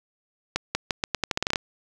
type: accelerating click train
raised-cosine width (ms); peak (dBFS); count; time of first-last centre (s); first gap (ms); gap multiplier
0.2; -6; 13; 0.56-1.558; 190; 0.83
effects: none